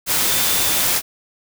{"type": "tone in noise", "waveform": "sine", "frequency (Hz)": 3543, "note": "A7", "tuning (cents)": 11, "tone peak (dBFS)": -28, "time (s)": [0.23, 0.85], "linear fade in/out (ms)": 50, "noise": "white", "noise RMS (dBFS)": -18, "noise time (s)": [0.06, 1.02], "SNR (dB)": -13, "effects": []}